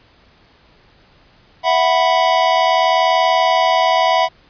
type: chord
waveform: square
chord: E suspended second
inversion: none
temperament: equal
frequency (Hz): 659.3 / 740 / 987.8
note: E5 / F#5 / B5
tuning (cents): 0 / 0 / 0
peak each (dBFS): -17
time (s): 1.63-4.29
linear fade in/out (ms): 50
effects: pink hiss -51 dBFS RMS until 4.49 s + resampled to 11025 Hz